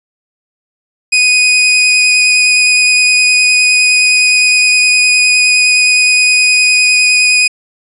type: tone with vibrato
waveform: sawtooth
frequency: 2487 Hz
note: D#7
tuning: 1 cent flat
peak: -3 dBFS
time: 1.12-7.48 s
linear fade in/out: 10 ms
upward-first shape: sine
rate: 9.7 Hz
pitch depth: 10 cents each way
effects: resampled to 24000 Hz